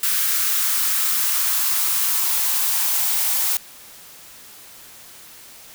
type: noise with high-pass filter sweep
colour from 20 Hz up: blue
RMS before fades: -20 dBFS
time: 0.03-3.57 s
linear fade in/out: 2 ms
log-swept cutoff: 1400 to 750 Hz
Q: 2.4
effects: white hiss -43 dBFS RMS until 5.74 s